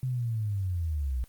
sine linear sweep, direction down, 131.3 to 58.9 Hz, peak -27 dBFS, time 0.03-1.24 s, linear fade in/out 0 ms, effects white hiss -61 dBFS RMS until 1.28 s + Opus 24 kbps

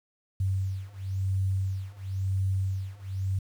sine beating tone pair, 95.2 / 96.17 Hz, F#2 / G2, +50 / -33 cents, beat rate 0.97 Hz, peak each -30 / -29 dBFS, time 0.4-3.39 s, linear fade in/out 5 ms, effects 9-bit

